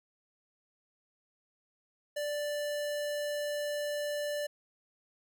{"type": "tone", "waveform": "square", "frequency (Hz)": 587.3, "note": "D5", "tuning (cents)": 0, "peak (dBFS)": -33, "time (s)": [2.16, 4.47], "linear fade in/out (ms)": 10, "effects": []}